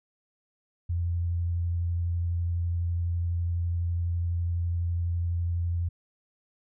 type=tone with vibrato; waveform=sine; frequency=86 Hz; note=F2; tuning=26 cents flat; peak=-25 dBFS; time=0.89-5.89 s; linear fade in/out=10 ms; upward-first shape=sine; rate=12 Hz; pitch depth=14 cents each way; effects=none